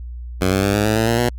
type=tone with pitch steps; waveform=10% pulse; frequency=93 / 96.56 / 100.25 / 104.09 / 108.07 / 112.2 / 116.5 / 120.95 Hz; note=F#2 / G2 / G2 / G#2 / A2 / A2 / A#2 / B2; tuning=+9 / -26 / +39 / +4 / -31 / +34 / -1 / -36 cents; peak=-7 dBFS; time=0.41-1.29 s; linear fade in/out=5 ms; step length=110 ms; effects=added 60 Hz sine -28 dBFS peak until 1.38 s + Opus 48 kbps